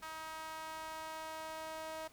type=tone with high-pass filter sweep; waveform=sawtooth; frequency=317.1 Hz; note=D#4; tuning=33 cents sharp; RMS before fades=-45 dBFS; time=0.02-2.08 s; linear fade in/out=10 ms; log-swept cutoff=1100 to 700 Hz; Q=2.3; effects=pink hiss -63 dBFS RMS until 2.12 s